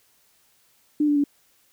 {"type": "tone with pitch steps", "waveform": "sine", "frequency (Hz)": [298.2, 292.2, 286.4], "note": ["D4", "D4", "D4"], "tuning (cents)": [27, -9, -43], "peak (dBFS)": -17, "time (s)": [1, 1.24], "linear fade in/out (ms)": 5, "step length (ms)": 80, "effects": ["white hiss -62 dBFS RMS until 1.72 s"]}